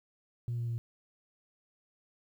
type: tone with pitch steps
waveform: sine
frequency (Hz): 119.4 / 118.17 / 116.94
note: A#2 / A#2 / A#2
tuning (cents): +42 / +24 / +6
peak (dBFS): -30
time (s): 0.48-0.78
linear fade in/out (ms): 0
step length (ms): 100
effects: tanh soft clip ceiling -29 dBFS + 11-bit